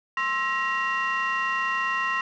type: tone cluster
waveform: sine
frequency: 1059 / 1324 / 1895 / 2762 Hz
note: C6 / E6 / A#6 / F7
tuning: +21 / +7 / +28 / -20 cents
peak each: -26 / -31 / -26 / -30 dBFS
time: 0.17-2.21 s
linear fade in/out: 2 ms
effects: tanh soft clip ceiling -18 dBFS